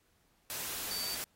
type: tone in noise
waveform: sine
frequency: 4588 Hz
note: D8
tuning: 41 cents flat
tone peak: -37 dBFS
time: 0.91-1.15 s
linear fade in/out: 0 ms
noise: white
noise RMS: -39 dBFS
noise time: 0.5-1.24 s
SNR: -1 dB
effects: pink hiss -72 dBFS RMS until 1.35 s + AAC 48 kbps